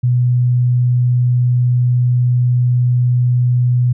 sine tone, 123.47 Hz, B2, in tune, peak -10 dBFS, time 0.03-3.93 s, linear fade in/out 10 ms, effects none

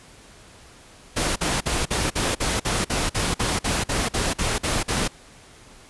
pink noise bursts, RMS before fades -23 dBFS, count 16, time 1.16-5.08 s, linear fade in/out 10 ms, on 200 ms, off 48 ms, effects pink hiss -48 dBFS RMS until 5.89 s + resampled to 24000 Hz

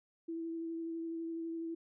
sine tone with vibrato, 330 Hz, E4, 2 cents sharp, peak -37 dBFS, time 0.28-1.75 s, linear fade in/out 10 ms, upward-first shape sine, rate 12 Hz, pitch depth 14 cents each way, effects none

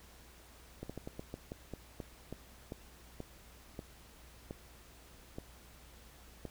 slowing click train, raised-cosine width 2 ms, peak -28 dBFS, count 16, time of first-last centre 0.83-6.453 s, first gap 66 ms, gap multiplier 1.22, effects added 60 Hz sine -59 dBFS peak until 6.5 s + pink hiss -59 dBFS RMS until 6.5 s

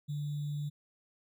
sine tone with sample-and-hold, 146.83 Hz, D3, in tune, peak -33 dBFS, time 0.08-0.7 s, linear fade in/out 20 ms, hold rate 3675 Hz, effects none

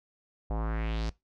square tone with low-pass filter sweep, 55 Hz, A1, in tune, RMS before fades -31 dBFS, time 0.5-1.1 s, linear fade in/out 5 ms, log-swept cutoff 730 to 5700 Hz, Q 2.5, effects noise-tail reverb RT60 0.2 s tail -21 dB re dry

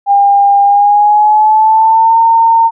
sine tone with pitch glide, 803 to 911.8 Hz, G5 to A#5, +41 to -39 cents, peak -4 dBFS, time 0.06-2.71 s, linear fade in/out 50 ms, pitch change +220 cents, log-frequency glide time 0.63-2.18 s, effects none

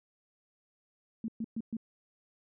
sine tone bursts, 224.9 Hz, A3, 38 cents sharp, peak -32 dBFS, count 4, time 1.24-1.768 s, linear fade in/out 2 ms, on 42 ms, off 120 ms, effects none

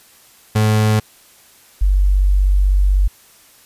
35% pulse / sine tone pair in turn, 107.8 / 48.02 Hz, A2 / G1, -35 / -35 cents, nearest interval octave + major second, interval 1400 cents, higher first, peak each -10 dBFS, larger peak neither, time 0.55-1 / 1.81-3.08 s, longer second, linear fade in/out 10 ms, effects white hiss -48 dBFS RMS until 3.65 s + resampled to 32000 Hz

